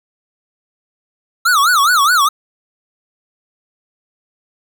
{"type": "tone with vibrato", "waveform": "square", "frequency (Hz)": 1283, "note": "E6", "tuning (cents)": -47, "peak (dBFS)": -10, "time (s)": [1.45, 2.29], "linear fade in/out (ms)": 10, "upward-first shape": "sine", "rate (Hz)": 4.8, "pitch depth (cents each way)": 260, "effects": []}